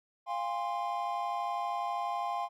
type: chord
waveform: triangle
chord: F minor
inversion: none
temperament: equal with one note detuned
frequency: 698.5 / 810.7 / 1046.5 Hz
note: F5 / Ab5 / C6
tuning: 0 / -42 / 0 cents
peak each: -34 dBFS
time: 0.26-2.49 s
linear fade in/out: 50 ms
effects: none